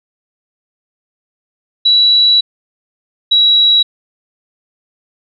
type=tone pair in turn; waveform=sine; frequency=3923 / 3887 Hz; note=B7 / B7; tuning=-12 / -28 cents; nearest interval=unison; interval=16 cents; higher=first; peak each=-6 dBFS; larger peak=neither; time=1.85-2.41 / 3.31-3.83 s; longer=first; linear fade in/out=10 ms; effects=none